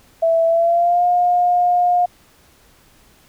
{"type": "tone with pitch glide", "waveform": "sine", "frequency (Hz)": [660, 711.5], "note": ["E5", "F5"], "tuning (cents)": [2, 32], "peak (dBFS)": -12, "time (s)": [0.22, 2.06], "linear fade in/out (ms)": 10, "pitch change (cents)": 130, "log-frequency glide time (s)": [0.46, 1.05], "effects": ["pink hiss -52 dBFS RMS until 3.28 s"]}